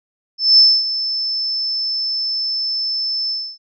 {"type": "tone with ADSR envelope", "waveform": "sine", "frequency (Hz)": 5274, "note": "E8", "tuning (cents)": 0, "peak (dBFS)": -5, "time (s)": [0.38, 3.58], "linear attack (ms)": 200, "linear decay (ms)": 250, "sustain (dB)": -13, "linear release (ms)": 280, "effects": []}